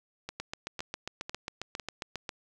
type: two click trains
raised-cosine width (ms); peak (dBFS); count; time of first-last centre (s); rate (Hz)
0.2; -18 / -20; 15 / 4; 0.4-2.292 / 0.29-1.798; 7.4 / 1.99
effects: none